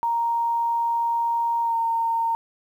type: tone with pitch glide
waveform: sine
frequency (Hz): 932.3 to 917.3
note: A#5 to A#5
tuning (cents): 0 to -28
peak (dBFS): -20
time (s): 0.03-2.35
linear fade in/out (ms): 0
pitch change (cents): -28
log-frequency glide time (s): 1.62-1.76
effects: 9-bit